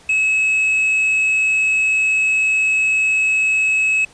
triangle tone with quantisation, 2578 Hz, E7, 39 cents flat, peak -12 dBFS, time 0.09-4.05 s, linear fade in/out 5 ms, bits 7, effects pink hiss -47 dBFS RMS until 4.13 s + resampled to 22050 Hz

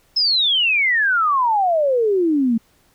sine exponential sweep, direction down, 5274 to 219.6 Hz, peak -14 dBFS, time 0.16-2.58 s, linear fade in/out 10 ms, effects pink hiss -58 dBFS RMS until 2.94 s

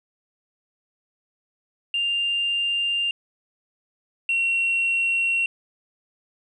sine tone pair in turn, 2795 / 2733 Hz, F7 / F7, +1 / -38 cents, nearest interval unison, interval 39 cents, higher first, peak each -20 / -18 dBFS, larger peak second, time 1.94-3.11 / 4.29-5.46 s, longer neither, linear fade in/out 2 ms, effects tanh soft clip ceiling -16 dBFS

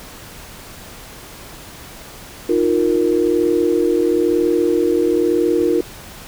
sine chord, Eb suspended second, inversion none, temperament equal with one note detuned, 311.1 / 352.1 / 466.2 Hz, Eb4 / F4 / Bb4, 0 / +14 / 0 cents, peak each -19 / -16 / -18 dBFS, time 2.49-5.81 s, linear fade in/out 5 ms, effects pink hiss -37 dBFS RMS until 6.27 s

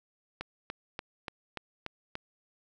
click train, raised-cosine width 0.3 ms, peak -20 dBFS, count 7, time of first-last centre 0.41-2.154 s, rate 3.44 Hz, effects none

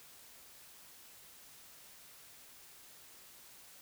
silence, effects white hiss -57 dBFS RMS until 3.81 s

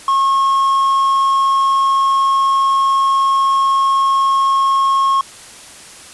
triangle tone, 1086 Hz, C#6, 36 cents flat, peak -9 dBFS, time 0.08-5.21 s, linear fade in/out 2 ms, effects white hiss -37 dBFS RMS until 6.13 s + resampled to 24000 Hz

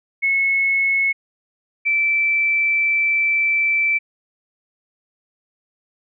sine tone pair in turn, 2190 / 2328 Hz, C#7 / D7, -22 / -16 cents, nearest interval minor second, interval 106 cents, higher second, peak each -15 dBFS, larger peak neither, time 0.22-1.13 / 1.85-3.99 s, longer second, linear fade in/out 20 ms, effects none

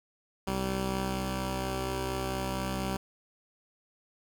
10% pulse tone pair together, 64.3 / 192.51 Hz, C2 / G3, -30 / -31 cents, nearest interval octave + perfect fifth, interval 1899 cents, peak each -25 dBFS, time 0.47-2.97 s, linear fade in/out 5 ms, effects none

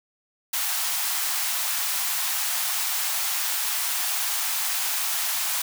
white high-pass noise, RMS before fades -26 dBFS, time 0.53-5.62 s, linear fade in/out 5 ms, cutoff 690 Hz, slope 48 dB/octave, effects none

